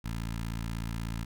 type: tone with notch filter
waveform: 15% pulse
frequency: 56.4 Hz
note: A1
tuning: 44 cents sharp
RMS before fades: -35 dBFS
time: 0.04-1.25 s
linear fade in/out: 10 ms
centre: 540 Hz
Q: 0.96
effects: none